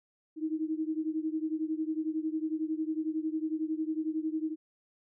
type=beating tone pair; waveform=sine; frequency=311.1 / 322.1 Hz; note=D#4 / E4; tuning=0 / -40 cents; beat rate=11 Hz; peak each=-32 / -34 dBFS; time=0.36-4.56 s; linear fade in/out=50 ms; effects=none